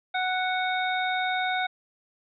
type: harmonic tone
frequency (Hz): 740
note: F#5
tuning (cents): 0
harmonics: 1 / 2 / 3 / 5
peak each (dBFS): -27 / -30 / -32 / -34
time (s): 0.14-1.67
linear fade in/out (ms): 10
effects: none